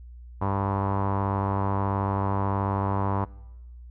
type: tone with low-pass filter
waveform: sawtooth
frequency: 98.5 Hz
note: G2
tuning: 9 cents sharp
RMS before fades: -26 dBFS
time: 0.41-3.25 s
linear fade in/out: 10 ms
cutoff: 1000 Hz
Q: 4.7
effects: noise-tail reverb RT60 1.0 s tail -23 dB re dry + added 60 Hz sine -41 dBFS peak until 3.9 s